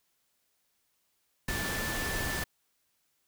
sine tone in noise, 1760 Hz, A6, in tune, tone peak -36 dBFS, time 1.48-2.44 s, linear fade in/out 5 ms, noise pink, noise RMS -34 dBFS, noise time 1.48-2.44 s, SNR -5 dB, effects white hiss -75 dBFS RMS until 3.27 s

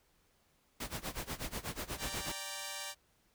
pink noise with tremolo, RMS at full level -38 dBFS, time 0.8-2.32 s, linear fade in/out 5 ms, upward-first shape sine, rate 8.2 Hz, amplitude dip 90%
5% pulse chord, G minor, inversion second, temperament equal with one note detuned, 583.6 / 784 / 932.3 Hz, D5 / G5 / Bb5, -11 / 0 / 0 cents, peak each -33 dBFS, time 1.97-2.95 s, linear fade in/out 50 ms
effects pink hiss -72 dBFS RMS until 3.34 s

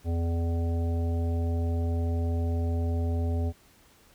harmonic tone, 84 Hz, E2, 33 cents sharp, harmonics 1 / 3 / 5 / 7 / 9, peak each -25 / -35 / -39 / -42 / -44 dBFS, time 0.04-3.53 s, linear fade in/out 50 ms, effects pink hiss -59 dBFS RMS until 4.14 s

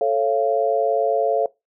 sine chord, A augmented, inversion none, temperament just, 440 / 550 / 687.5 Hz, A4 / C#5 / E#5, 0 / -14 / -27 cents, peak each -21 dBFS, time 0.01-1.46 s, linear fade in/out 2 ms, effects noise-tail reverb RT60 0.2 s tail -21 dB re dry

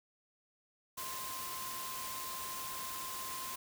sine tone in noise, 1046.5 Hz, C6, in tune, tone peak -44 dBFS, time 0.97-3.56 s, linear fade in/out 10 ms, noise white, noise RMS -43 dBFS, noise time 0.97-3.56 s, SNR -4 dB, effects none

